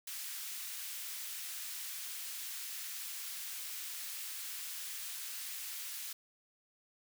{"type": "high-pass noise", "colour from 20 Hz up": "white", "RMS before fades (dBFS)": -43, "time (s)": [0.07, 6.13], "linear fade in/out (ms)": 5, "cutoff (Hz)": 1700, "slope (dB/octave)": 12, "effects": []}